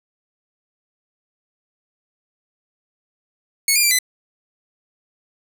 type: tone with pitch steps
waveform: 10% pulse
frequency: 2203 / 2406 / 2356 / 2015 Hz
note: C#7 / D7 / D7 / B6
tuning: -11 / +41 / +5 / +34 cents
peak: -5 dBFS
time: 3.68-3.988 s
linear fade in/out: 2 ms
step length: 77 ms
effects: none